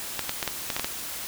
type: clicks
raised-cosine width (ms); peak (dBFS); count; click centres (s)
0.2; -9; 8; 0.193 / 0.294 / 0.428 / 0.477 / 0.702 / 0.765 / 0.796 / 0.845
effects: white hiss -35 dBFS RMS until 1.27 s